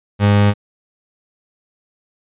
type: tone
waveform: 30% pulse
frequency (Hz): 102.3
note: G#2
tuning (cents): -26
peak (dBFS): -7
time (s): 0.19-0.54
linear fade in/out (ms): 50
effects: resampled to 8000 Hz